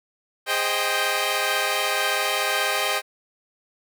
10% pulse chord, Ab major seventh, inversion none, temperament equal with one note detuned, 410.1 / 523.3 / 622.3 / 784 Hz, Ab4 / C5 / Eb5 / G5, -22 / 0 / 0 / 0 cents, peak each -21 / -19 / -18 / -18 dBFS, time 0.46-3.02 s, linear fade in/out 50 ms, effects none

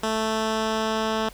10% pulse tone with low-pass filter sweep, 220 Hz, A3, in tune, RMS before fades -25 dBFS, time 0.03-1.29 s, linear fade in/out 5 ms, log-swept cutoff 8200 to 4700 Hz, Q 0.9, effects added 50 Hz sine -48 dBFS peak until 1.33 s + pink hiss -48 dBFS RMS until 1.33 s

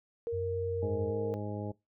sine tone with pitch glide, 466.2 to 460.6 Hz, A#4 to A#4, 0 to -21 cents, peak -31 dBFS, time 0.27-1.34 s, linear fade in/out 0 ms, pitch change -21 cents, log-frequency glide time 0.78-1.14 s
sine tone with vibrato, 92.5 Hz, F#2, in tune, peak -36 dBFS, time 0.32-1.11 s, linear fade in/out 20 ms, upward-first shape square, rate 9.3 Hz, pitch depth 9 cents each way
harmonic tone, 103.83 Hz, G#2, in tune, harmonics 1 / 2 / 3 / 4 / 5 / 6 / 8, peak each -38 / -41 / -43 / -44 / -45 / -46 / -47 dBFS, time 0.82-1.72 s, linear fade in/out 10 ms
effects noise-tail reverb RT60 0.2 s tail -21 dB re dry

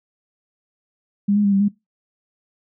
sine tone with pitch steps, 202.3 / 207.2 / 200.5 / 196 / 204.5 Hz, G#3 / G#3 / G3 / G3 / G#3, -45 / -4 / +39 / 0 / -26 cents, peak -14 dBFS, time 1.28-1.685 s, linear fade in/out 10 ms, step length 81 ms, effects noise-tail reverb RT60 0.2 s tail -21 dB re dry

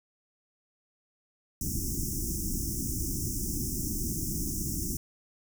pink band-stop noise, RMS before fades -32 dBFS, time 1.61-4.97 s, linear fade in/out 2 ms, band 360 to 5400 Hz, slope 96 dB/octave, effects none

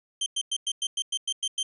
sawtooth tone bursts, 3136 Hz, G7, in tune, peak -22 dBFS, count 10, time 0.21-1.63 s, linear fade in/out 5 ms, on 52 ms, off 100 ms, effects resampled to 24000 Hz

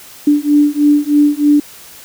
sine beating tone pair, 291.8 / 295 Hz, D4 / D4, -11 / +8 cents, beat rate 3.2 Hz, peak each -11 dBFS, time 0.27-1.6 s, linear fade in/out 5 ms, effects white hiss -37 dBFS RMS until 2.04 s

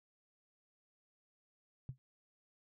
sine tone with exponential decay, 130 Hz, C3, 11 cents flat, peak -36 dBFS, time 1.89-1.98 s, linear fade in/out 0 ms, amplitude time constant 18 ms, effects none

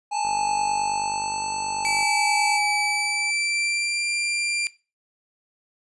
triangle tone with tremolo, 830.6 Hz, G#5, in tune, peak -20 dBFS, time 0.11-3.31 s, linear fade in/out 10 ms, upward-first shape sine, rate 0.54 Hz, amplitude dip 80%
harmonic tone, 880 Hz, A5, in tune, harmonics 1 / 3 / 5 / 7 / 9, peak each -27 / -36 / -36 / -39 / -34 dBFS, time 0.11-2.6 s, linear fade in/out 50 ms
click train, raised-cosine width 1 ms, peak -26 dBFS, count 89, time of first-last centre 0.25-2.028 s, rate 49.5 Hz
sawtooth tone with pitch glide, 2304 to 2376 Hz, D7 to D7, -34 to +20 cents, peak -19 dBFS, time 1.85-4.67 s, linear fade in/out 0 ms, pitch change +54 cents, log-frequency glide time 2.84-4.06 s
effects noise-tail reverb RT60 0.3 s tail -19 dB re dry + resampled to 24000 Hz

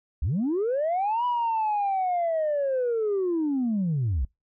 sine linear two-way sweep, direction up then down, 54.7 to 987.8 to 54.7 Hz, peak -21 dBFS, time 0.22-4.25 s, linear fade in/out 5 ms, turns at 1.25 s, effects noise-tail reverb RT60 0.2 s tail -26 dB re dry + tanh soft clip ceiling -20 dBFS

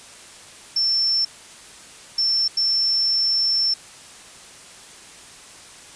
sine tone bursts at uneven times, 5380 Hz, E8, 34 cents sharp, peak -17 dBFS, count 3, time 0.76-1.25 / 2.18-2.48 / 2.57-3.74 s, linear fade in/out 5 ms, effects white hiss -43 dBFS RMS until 5.95 s + resampled to 22050 Hz

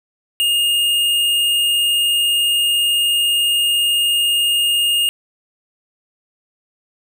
sine tone with hard clipping, 2837 Hz, F7, 27 cents sharp, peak -15 dBFS, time 0.4-5.09 s, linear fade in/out 0 ms, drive 12 dB, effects none

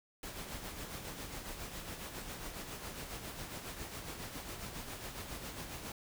pink noise with tremolo, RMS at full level -43 dBFS, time 0.23-5.92 s, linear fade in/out 2 ms, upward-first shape sine, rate 7.3 Hz, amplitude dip 45%, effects none

